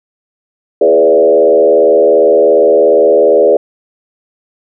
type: tone with frequency modulation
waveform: sine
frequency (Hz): 496.9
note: B4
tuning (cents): +11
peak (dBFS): -4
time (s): 0.81-3.57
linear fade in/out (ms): 5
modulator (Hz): 77.3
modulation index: 1.5
effects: none